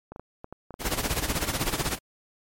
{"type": "clicks", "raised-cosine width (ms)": 1, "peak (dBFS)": -25, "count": 10, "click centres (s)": [0.12, 0.161, 0.196, 0.444, 0.526, 0.707, 0.741, 0.817, 0.852, 1.301]}
{"type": "noise with tremolo", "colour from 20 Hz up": "pink", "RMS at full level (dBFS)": -25, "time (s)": [0.79, 1.99], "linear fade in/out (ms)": 50, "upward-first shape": "sine", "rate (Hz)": 16, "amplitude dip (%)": 75}
{"effects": ["MP3 64 kbps"]}